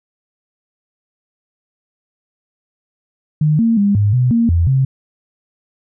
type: tone with pitch steps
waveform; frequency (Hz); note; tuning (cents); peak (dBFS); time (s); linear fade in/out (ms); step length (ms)
sine; 152.3 / 228.6 / 201.8 / 102.9 / 125.5 / 231.9 / 84.7 / 133.3; D#3 / A#3 / G#3 / G#2 / B2 / A#3 / E2 / C3; -37 / -34 / -49 / -16 / +28 / -9 / +48 / +33; -10; 3.41-4.85; 5; 180
effects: none